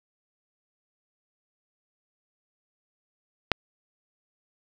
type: click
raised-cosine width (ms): 0.3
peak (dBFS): -3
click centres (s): 3.517
effects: none